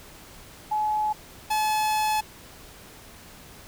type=tone pair in turn; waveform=sine / 45% pulse; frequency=852 / 858.4 Hz; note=G#5 / A5; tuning=+44 / -43 cents; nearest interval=unison; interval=13 cents; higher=second; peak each=-22 dBFS; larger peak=neither; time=0.71-1.13 / 1.5-2.21 s; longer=second; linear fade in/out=10 ms; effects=pink hiss -47 dBFS RMS until 3.67 s